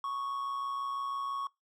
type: tone with amplitude modulation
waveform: triangle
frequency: 1108.7 Hz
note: C#6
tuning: in tune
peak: -29 dBFS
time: 0.04-1.47 s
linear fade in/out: 2 ms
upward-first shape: sine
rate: 126 Hz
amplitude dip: 40%
effects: noise-tail reverb RT60 0.2 s tail -24 dB re dry